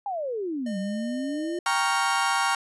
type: exponential two-way sweep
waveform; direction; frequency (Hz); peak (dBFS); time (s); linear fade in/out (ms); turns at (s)
sine; down then up; 832 to 187.3 to 356.5; -27; 0.06-1.59; 2; 0.78
type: tone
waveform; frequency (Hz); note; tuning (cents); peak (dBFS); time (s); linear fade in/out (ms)
square; 607; D#5; -43; -36; 0.66-1.59; 5
type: chord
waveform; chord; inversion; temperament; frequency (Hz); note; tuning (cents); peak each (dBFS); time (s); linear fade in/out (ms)
35% pulse; G half-diminished seventh; none; equal with one note detuned; 787.6 / 932.3 / 1108.7 / 1396.9; G5 / Bb5 / Db6 / F6; +8 / 0 / 0 / 0; -26; 1.66-2.55; 2
effects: resampled to 24000 Hz